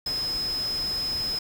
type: tone in noise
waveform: sine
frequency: 5100 Hz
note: D#8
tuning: 42 cents sharp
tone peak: -26 dBFS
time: 0.06-1.39 s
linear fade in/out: 5 ms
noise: pink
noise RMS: -38 dBFS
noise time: 0.06-1.39 s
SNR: +9 dB
effects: none